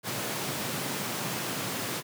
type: high-pass noise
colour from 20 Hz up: pink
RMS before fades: -33 dBFS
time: 0.03-2.03 s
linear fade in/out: 50 ms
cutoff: 110 Hz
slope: 48 dB/octave
effects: none